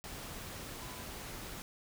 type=tone in noise; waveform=sine; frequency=1001 Hz; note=B5; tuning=23 cents sharp; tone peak=-54 dBFS; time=0.82-1.04 s; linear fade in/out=0 ms; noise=pink; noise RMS=-45 dBFS; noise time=0.04-1.62 s; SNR=-12 dB; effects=none

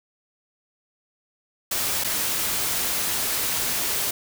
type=noise with dropouts; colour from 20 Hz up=white; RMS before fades=-25 dBFS; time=1.71-4.11 s; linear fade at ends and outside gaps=5 ms; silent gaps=2.039-2.044 s; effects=none

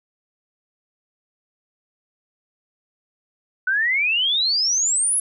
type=exponential sweep; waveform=sine; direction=up; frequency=1480 to 10900 Hz; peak=-17 dBFS; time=3.67-5.2 s; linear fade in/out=5 ms; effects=none

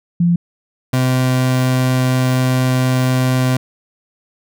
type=tone pair in turn; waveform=sine / 30% pulse; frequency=172.5 / 128.37 Hz; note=F3 / C3; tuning=-21 / -33 cents; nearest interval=perfect fourth; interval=512 cents; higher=first; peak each=-10 dBFS; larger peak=neither; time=0.2-0.36 / 0.93-3.57 s; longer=second; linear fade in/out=5 ms; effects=none

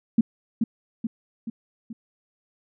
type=tone with echo; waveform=sine; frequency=227.7 Hz; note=A#3; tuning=40 cents flat; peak=-13 dBFS; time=0.18-0.21 s; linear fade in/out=5 ms; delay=430 ms; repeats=4; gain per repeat=-5 dB; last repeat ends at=1.93 s; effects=none

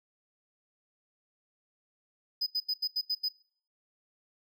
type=tone bursts; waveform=triangle; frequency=5000 Hz; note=D#8; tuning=8 cents sharp; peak=-26 dBFS; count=7; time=2.41-3.288 s; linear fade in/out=10 ms; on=56 ms; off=81 ms; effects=noise-tail reverb RT60 0.5 s tail -21 dB re dry

